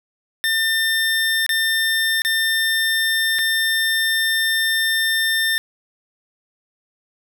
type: tone with dropouts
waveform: 25% pulse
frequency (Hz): 1800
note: A6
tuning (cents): +39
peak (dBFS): -13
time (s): 0.44-5.58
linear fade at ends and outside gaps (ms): 0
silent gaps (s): 1.464-1.492 / 2.219-2.249 / 3.386-3.39
effects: none